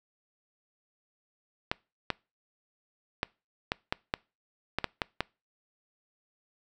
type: clicks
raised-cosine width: 0.3 ms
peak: -11 dBFS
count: 10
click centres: 1.715 / 2.103 / 3.231 / 3.719 / 3.925 / 4.139 / 4.786 / 4.843 / 5.018 / 5.206 s
effects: noise-tail reverb RT60 0.3 s tail -25 dB re dry